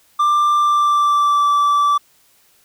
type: tone with pitch glide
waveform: triangle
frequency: 1185 to 1161.3 Hz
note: D6 to D6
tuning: +15 to -20 cents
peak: -10 dBFS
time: 0.19-1.98 s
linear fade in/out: 10 ms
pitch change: -35 cents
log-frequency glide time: 0.55-1.48 s
effects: white hiss -55 dBFS RMS until 2.64 s